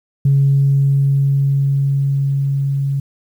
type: tone with level ramp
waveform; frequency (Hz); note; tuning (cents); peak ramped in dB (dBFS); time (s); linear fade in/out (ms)
sine; 138.59; C#3; 0; -8 to -15; 0.25-3; 5
effects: tanh soft clip ceiling -5 dBFS + 8-bit